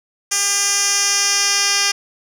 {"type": "tone with band-pass filter sweep", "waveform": "10% pulse", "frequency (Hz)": 401, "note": "G4", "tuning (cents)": 39, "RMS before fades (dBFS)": -17, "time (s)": [0.31, 1.92], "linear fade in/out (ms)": 10, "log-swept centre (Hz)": [7200, 4800], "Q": 2.1, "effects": []}